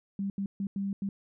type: tone bursts at uneven times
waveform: sine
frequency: 197.5 Hz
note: G3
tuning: 13 cents sharp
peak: -29 dBFS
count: 5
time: 0.19-0.3 / 0.38-0.46 / 0.6-0.67 / 0.76-0.93 / 1.02-1.09 s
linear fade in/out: 2 ms
effects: none